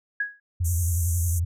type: tone with exponential decay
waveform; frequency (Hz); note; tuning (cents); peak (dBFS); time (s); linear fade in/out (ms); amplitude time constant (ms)
sine; 1661.2; G#6; 0; -20; 0.2-0.4; 5; 42
type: tone with vibrato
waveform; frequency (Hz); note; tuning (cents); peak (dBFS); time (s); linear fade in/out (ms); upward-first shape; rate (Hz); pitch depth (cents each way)
sine; 85.6; F2; -34; -21; 0.6-1.45; 10; sine; 11; 80
type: band-pass noise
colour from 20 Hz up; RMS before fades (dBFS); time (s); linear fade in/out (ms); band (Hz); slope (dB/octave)
pink; -34; 0.64-1.4; 20; 6100 to 14000; 96
effects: none